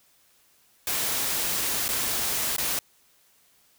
white noise with dropouts, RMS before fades -27 dBFS, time 0.87-2.79 s, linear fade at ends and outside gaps 1 ms, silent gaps 1.881-1.889 / 2.564-2.582 s, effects white hiss -62 dBFS RMS until 3.78 s

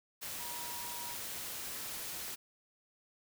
sine tone in noise, 958 Hz, A#5, 47 cents sharp, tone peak -47 dBFS, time 0.39-1.15 s, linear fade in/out 20 ms, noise white, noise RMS -42 dBFS, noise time 0.21-2.36 s, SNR -8 dB, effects none

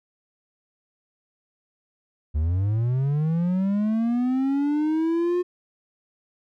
triangle linear sweep, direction up, 71.4 to 360.4 Hz, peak -18 dBFS, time 2.34-5.43 s, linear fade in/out 20 ms, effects none

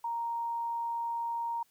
sine tone, 932.3 Hz, A#5, in tune, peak -31 dBFS, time 0.04-1.63 s, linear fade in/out 5 ms, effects white hiss -69 dBFS RMS until 1.7 s

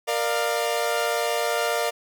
sawtooth chord, Bb major, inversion none, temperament equal with one note detuned, 466.2 / 596.6 / 698.5 Hz, Bb4 / D5 / F5, 0 / +27 / 0 cents, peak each -23 dBFS, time 0.07-1.91 s, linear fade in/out 20 ms, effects none

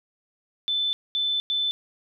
sine tone bursts at uneven times, 3520 Hz, A7, in tune, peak -22 dBFS, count 3, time 0.68-0.93 / 1.15-1.4 / 1.5-1.71 s, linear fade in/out 0 ms, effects none

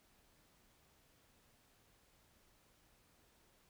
silence, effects pink hiss -71 dBFS RMS until 3.69 s

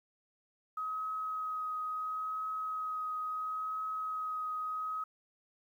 sine tone with vibrato, 1266 Hz, D#6, 30 cents sharp, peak -34 dBFS, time 0.77-5.04 s, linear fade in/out 5 ms, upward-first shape triangle, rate 0.73 Hz, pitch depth 15 cents each way, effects 11-bit

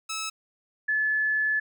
10% pulse / sine tone pair in turn, 1300 / 1725.8 Hz, E6 / A6, -24 / -34 cents, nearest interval perfect fourth, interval 490 cents, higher second, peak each -22 dBFS, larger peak neither, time 0.09-0.3 / 0.88-1.6 s, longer second, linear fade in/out 10 ms, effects none

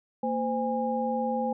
sine tone cluster, 230.7 / 515 / 818 Hz, A#3 / C5 / G#5, -18 / -28 / -26 cents, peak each -30 dBFS, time 0.23-1.53 s, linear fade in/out 5 ms, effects none

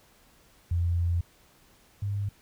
sine tone pair in turn, 86 / 100.9 Hz, F2 / G#2, -26 / -49 cents, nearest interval minor third, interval 277 cents, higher second, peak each -23 / -27 dBFS, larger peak first, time 0.71-1.21 / 2.02-2.29 s, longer first, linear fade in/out 5 ms, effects pink hiss -60 dBFS RMS until 2.41 s

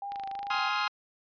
sine tone with vibrato, 794 Hz, G5, 22 cents sharp, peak -34 dBFS, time 0.02-0.69 s, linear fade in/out 2 ms, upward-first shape sine, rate 2.9 Hz, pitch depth 27 cents each way
click train, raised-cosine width 0.2 ms, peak -26 dBFS, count 13, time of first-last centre 0.12-0.585 s, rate 25.8 Hz
sawtooth chord, F minor seventh, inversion first, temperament equal with one note detuned, 830.6 / 1046.5 / 1264.1 / 1396.9 Hz, Ab5 / C6 / Eb6 / F6, 0 / 0 / +27 / 0 cents, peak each -29 dBFS, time 0.5-0.88 s, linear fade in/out 5 ms
effects resampled to 11025 Hz

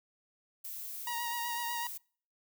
violet noise, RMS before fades -42 dBFS, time 0.64-1.98 s, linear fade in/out 10 ms
sawtooth tone with vibrato, 945 Hz, A#5, 23 cents sharp, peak -31 dBFS, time 1.07-1.87 s, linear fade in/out 2 ms, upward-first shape sine, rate 8 Hz, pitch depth 26 cents each way
effects noise-tail reverb RT60 0.5 s tail -26 dB re dry

